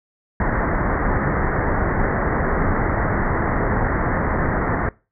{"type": "low-pass noise", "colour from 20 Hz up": "pink", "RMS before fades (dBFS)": -20, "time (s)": [0.4, 4.89], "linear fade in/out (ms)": 2, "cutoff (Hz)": 2000, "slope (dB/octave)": 96, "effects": ["noise-tail reverb RT60 0.3 s tail -22 dB re dry"]}